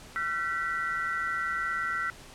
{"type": "tone cluster", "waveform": "sine", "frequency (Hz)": [1359, 1518, 1954], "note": ["F6", "F#6", "B6"], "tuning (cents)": [-48, 44, -19], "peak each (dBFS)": [-31, -34, -33], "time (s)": [0.16, 2.1], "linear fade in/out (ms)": 0, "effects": ["pink hiss -49 dBFS RMS until 2.34 s", "low-pass 10000 Hz 12 dB/octave"]}